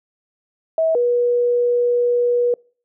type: tone pair in turn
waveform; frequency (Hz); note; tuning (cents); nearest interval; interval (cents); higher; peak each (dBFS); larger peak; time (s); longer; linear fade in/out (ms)
sine; 646 / 484; E5 / B4; -35 / -35; perfect fourth; 500; first; -14; neither; 0.78-0.95 / 0.95-2.54; second; 2
effects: noise-tail reverb RT60 0.4 s tail -26 dB re dry